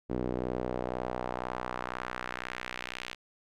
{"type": "tone with band-pass filter sweep", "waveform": "sawtooth", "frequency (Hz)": 62, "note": "B1", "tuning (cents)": 7, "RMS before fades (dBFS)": -36, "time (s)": [0.09, 3.15], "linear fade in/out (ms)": 20, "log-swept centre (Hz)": [340, 2900], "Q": 1.4, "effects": []}